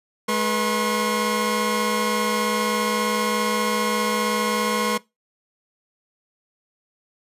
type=tone cluster; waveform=sawtooth; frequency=212.2 / 487.7 / 1076 Hz; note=G#3 / B4 / C6; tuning=+38 / -22 / +48 cents; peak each=-21 dBFS; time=0.28-4.98 s; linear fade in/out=10 ms; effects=noise-tail reverb RT60 0.2 s tail -20 dB re dry + resampled to 32000 Hz